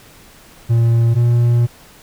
triangle tone pair in turn, 116.3 / 119.22 Hz, A#2 / A#2, -4 / +39 cents, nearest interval unison, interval 43 cents, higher second, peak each -8 dBFS, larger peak neither, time 0.69-1.15 / 1.15-1.67 s, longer second, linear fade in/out 20 ms, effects pink hiss -44 dBFS RMS until 2.02 s

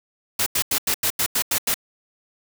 white noise bursts, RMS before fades -21 dBFS, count 9, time 0.39-1.743 s, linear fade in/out 5 ms, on 73 ms, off 87 ms, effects none

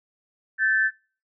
sine tone pair together, 1542 / 1754.5 Hz, G6 / A6, -29 / -5 cents, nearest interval major second, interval 224 cents, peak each -21 dBFS, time 0.58-0.91 s, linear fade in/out 50 ms, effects noise-tail reverb RT60 0.4 s tail -24 dB re dry

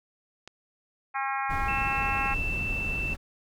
click, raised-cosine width 0.2 ms, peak -25 dBFS, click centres 0.476 s
harmonic tone, 270.8 Hz, C#4, 40 cents flat, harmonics 3 / 4 / 5 / 6 / 7 / 8 / 9, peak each -31 / -33 / -35 / -37 / -38 / -39 / -40 dBFS, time 1.14-2.35 s, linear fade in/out 20 ms
brown noise, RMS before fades -33 dBFS, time 1.49-3.17 s, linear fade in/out 20 ms
sine tone, 2664 Hz, E7, 18 cents sharp, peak -29 dBFS, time 1.68-3.14 s, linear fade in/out 5 ms
effects none

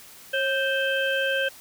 harmonic tone with a mistuned harmonic, 522 Hz, C5, 4 cents flat, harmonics 1 / 3 / 5 / 6, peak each -26 / -25 / -32 / -31 dBFS, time 0.33-1.49 s, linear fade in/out 10 ms, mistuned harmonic 1, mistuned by +66 cents, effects white hiss -47 dBFS RMS until 1.6 s

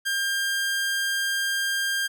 sawtooth tone, 1600 Hz, G6, 35 cents sharp, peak -20 dBFS, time 0.05-2.08 s, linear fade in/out 20 ms, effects none

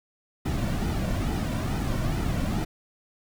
brown noise with flanger, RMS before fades -27 dBFS, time 0.45-2.65 s, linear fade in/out 10 ms, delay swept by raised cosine 1.8 to 2.44 ms, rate 2.3 Hz, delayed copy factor -0.6, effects none

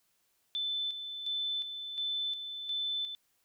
sine tone with tremolo, 3520 Hz, A7, in tune, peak -31 dBFS, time 0.55-3.15 s, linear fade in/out 0 ms, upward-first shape square, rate 1.4 Hz, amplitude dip 55%, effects white hiss -74 dBFS RMS until 3.44 s

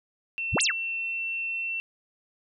sine tone, 2699 Hz, E7, 40 cents sharp, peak -28 dBFS, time 0.38-1.8 s, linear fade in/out 0 ms
sine exponential two-way sweep, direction up then down, 38.42 to 10580 to 1079 Hz, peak -22 dBFS, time 0.52-0.72 s, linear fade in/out 20 ms, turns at 0.62 s
effects none

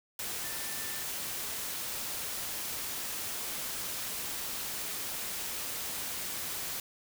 sine tone in noise, 1778 Hz, A6, 18 cents sharp, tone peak -47 dBFS, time 0.44-1.03 s, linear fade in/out 2 ms, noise white, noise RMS -37 dBFS, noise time 0.19-6.8 s, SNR -13 dB, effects none

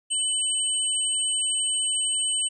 sine tone pair together, 2995 / 8408 Hz, F#7 / C9, +20 / +7 cents, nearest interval octave + tritone, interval 1787 cents, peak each -27 / -24 dBFS, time 0.1-2.49 s, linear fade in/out 20 ms, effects none

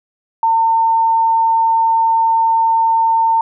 sine tone, 905 Hz, A5, 48 cents sharp, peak -10 dBFS, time 0.43-3.41 s, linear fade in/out 2 ms, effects none

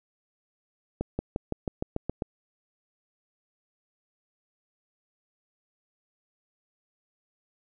accelerating click train, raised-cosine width 2 ms, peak -15 dBFS, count 9, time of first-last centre 1.01-2.222 s, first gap 180 ms, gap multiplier 0.95, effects none

